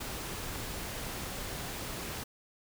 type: noise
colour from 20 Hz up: pink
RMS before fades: -39 dBFS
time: 0-2.24 s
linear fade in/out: 10 ms
effects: none